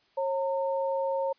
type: tone pair together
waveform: sine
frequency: 542.9 / 913 Hz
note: C#5 / A#5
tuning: -36 / -36 cents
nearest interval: major sixth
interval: 900 cents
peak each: -27 / -32 dBFS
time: 0.17-1.33 s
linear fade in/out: 10 ms
effects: white hiss -66 dBFS RMS until 1.38 s + resampled to 11025 Hz